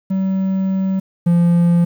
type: tone pair in turn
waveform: triangle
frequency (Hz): 191.2 / 172.09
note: G3 / F3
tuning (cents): -43 / -25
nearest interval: major second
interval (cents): 182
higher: first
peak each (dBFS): -13 / -8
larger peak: second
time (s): 0.1-1 / 1.26-1.85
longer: first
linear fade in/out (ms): 10
effects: 8-bit